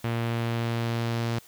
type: tone with low-pass filter sweep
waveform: sawtooth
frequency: 116.54 Hz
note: A#2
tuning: in tune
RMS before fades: -28 dBFS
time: 0.04-1.39 s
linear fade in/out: 5 ms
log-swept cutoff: 2900 to 5100 Hz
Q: 1.2
effects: white hiss -53 dBFS RMS until 1.47 s